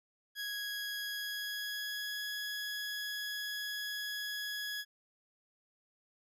20% pulse tone with pitch glide, 1661.2 to 1676.6 Hz, G#6 to G#6, 0 to +16 cents, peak -32 dBFS, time 0.35-4.85 s, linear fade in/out 50 ms, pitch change +16 cents, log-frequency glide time 1.06-2.23 s, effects none

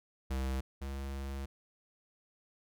square tone pair in turn, 65.9 / 68.24 Hz, C2 / C#2, +13 / -27 cents, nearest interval minor second, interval 60 cents, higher second, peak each -33 / -38 dBFS, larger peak first, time 0.3-0.61 / 0.81-1.46 s, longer second, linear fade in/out 10 ms, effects none

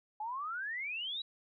sine exponential sweep, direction up, 830.6 to 3951 Hz, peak -36 dBFS, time 0.2-1.22 s, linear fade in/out 5 ms, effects none

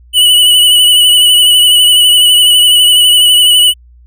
square tone with vibrato, 2960 Hz, F#7, in tune, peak -4 dBFS, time 0.13-3.74 s, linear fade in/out 50 ms, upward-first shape sine, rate 12 Hz, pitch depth 34 cents each way, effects added 60 Hz sine -37 dBFS peak until 4.06 s

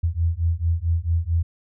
sine beating tone pair, 81.6 / 86.1 Hz, E2 / F2, -17 / -24 cents, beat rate 4.5 Hz, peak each -22 dBFS, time 0.03-1.43 s, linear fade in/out 10 ms, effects none

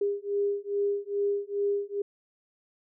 sine beating tone pair, 403.3 / 405.7 Hz, G4 / G#4, +49 / -41 cents, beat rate 2.4 Hz, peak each -29 dBFS, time 0.01-2.02 s, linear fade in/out 5 ms, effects none

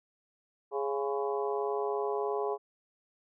harmonic tone with a mistuned harmonic, 138.59 Hz, C#3, in tune, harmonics 3 / 4 / 5 / 6 / 7 / 8, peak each -31 / -40 / -38 / -39 / -39 / -44 dBFS, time 0.71-2.58 s, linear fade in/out 50 ms, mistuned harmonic 7, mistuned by +62 cents, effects none

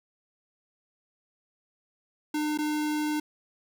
square tone with dropouts, 302 Hz, D4, 48 cents sharp, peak -27 dBFS, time 2.34-3.2 s, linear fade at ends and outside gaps 5 ms, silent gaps 2.576-2.586 s, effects none

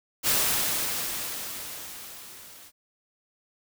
white noise with level ramp, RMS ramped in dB -22 to -49 dBFS, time 0.23-2.72 s, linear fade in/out 50 ms, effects none

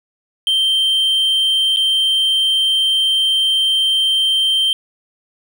triangle tone with dropouts, 3136 Hz, G7, in tune, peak -11 dBFS, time 0.47-4.73 s, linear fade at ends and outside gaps 1 ms, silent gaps 1.762-1.77 s, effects none

